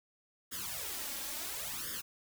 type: noise with flanger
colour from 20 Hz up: white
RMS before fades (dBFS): -40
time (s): 0.51-2.02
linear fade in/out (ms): 20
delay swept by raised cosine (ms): 0.59 to 3.69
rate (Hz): 0.72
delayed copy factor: +1
effects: none